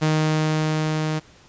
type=tone with level ramp; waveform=sawtooth; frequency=155.56 Hz; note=D#3; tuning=in tune; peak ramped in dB=-13 to -18 dBFS; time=0.01-1.2 s; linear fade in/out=20 ms; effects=pink hiss -51 dBFS RMS until 1.48 s + resampled to 16000 Hz